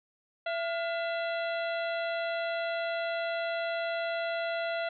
harmonic tone with a mistuned harmonic, 670 Hz, E5, 28 cents sharp, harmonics 1 / 2 / 3 / 4 / 5 / 6, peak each -31 / -37 / -41 / -43 / -45 / -47 dBFS, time 0.46-4.89 s, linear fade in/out 5 ms, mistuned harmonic 2, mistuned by +100 cents, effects none

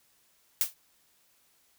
blue noise with exponential decay, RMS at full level -22 dBFS, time 0.61-0.74 s, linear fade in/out 0 ms, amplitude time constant 28 ms, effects white hiss -67 dBFS RMS until 1.78 s

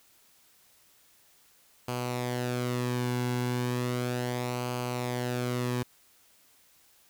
sawtooth tone with flanger, 123.47 Hz, B2, in tune, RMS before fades -31 dBFS, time 1.88-5.83 s, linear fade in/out 5 ms, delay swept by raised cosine 0.54 to 1.64 ms, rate 0.35 Hz, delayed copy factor -0.55, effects white hiss -62 dBFS RMS until 7.09 s

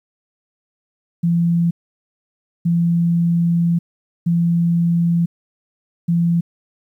sine tone bursts at uneven times, 170 Hz, F3, 46 cents flat, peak -13 dBFS, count 4, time 1.23-1.71 / 2.65-3.79 / 4.26-5.26 / 6.08-6.41 s, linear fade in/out 10 ms, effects 9-bit

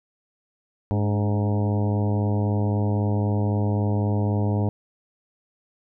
harmonic tone with a mistuned harmonic, 103.83 Hz, G#2, in tune, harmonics 1 / 2 / 3 / 4 / 5 / 6 / 7 / 8 / 9, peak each -21 / -27 / -31 / -33 / -35 / -37 / -38 / -39 / -40 dBFS, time 0.91-4.69 s, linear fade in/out 0 ms, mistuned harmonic 3, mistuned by -56 cents, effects none

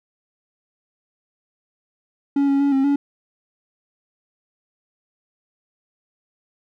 triangle tone with pitch steps, 280.6 / 277.1 / 281.9 / 269.2 / 283.2 Hz, C#4 / C#4 / C#4 / C4 / C#4, +21 / -1 / +29 / +49 / +37 cents, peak -13 dBFS, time 2.36-2.96 s, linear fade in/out 5 ms, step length 120 ms, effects none

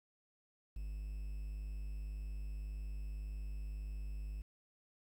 triangle tone with quantisation, 50.9 Hz, G#1, 34 cents flat, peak -38 dBFS, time 0.76-4.42 s, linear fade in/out 5 ms, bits 11, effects none

